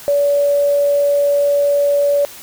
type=tone; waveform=sine; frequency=572 Hz; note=D5; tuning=46 cents flat; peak=-11 dBFS; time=0.08-2.25 s; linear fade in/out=0 ms; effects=white hiss -36 dBFS RMS until 2.42 s